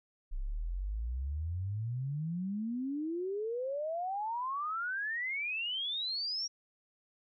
sine exponential sweep, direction up, 30.87 to 5700 Hz, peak -33 dBFS, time 0.31-6.48 s, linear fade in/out 20 ms, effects none

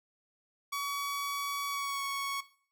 sawtooth tone with pitch glide, 1132 to 1110.6 Hz, C#6 to C#6, +36 to +3 cents, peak -29 dBFS, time 0.72-2.41 s, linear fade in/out 10 ms, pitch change -33 cents, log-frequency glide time 1.68-2.03 s, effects noise-tail reverb RT60 0.5 s tail -17 dB re dry

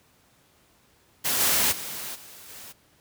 white noise with level steps, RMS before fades -25 / -22 / -35 / -46 / -43 dBFS, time 1.24-2.73 s, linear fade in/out 20 ms, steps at 1.39 / 1.71 / 2.14 / 2.48 s, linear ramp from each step 20 ms, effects pink hiss -61 dBFS RMS until 3 s + high-pass 60 Hz 12 dB/octave

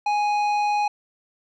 sine tone with tanh clipping, 830.6 Hz, G#5, in tune, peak -21 dBFS, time 0.06-0.88 s, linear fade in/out 5 ms, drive 11 dB, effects none

